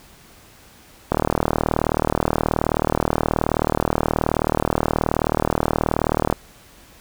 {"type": "click train", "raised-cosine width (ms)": 1, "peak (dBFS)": -3, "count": 203, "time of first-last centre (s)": [1.12, 6.326], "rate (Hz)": 38.8, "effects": ["pink hiss -48 dBFS RMS until 7 s"]}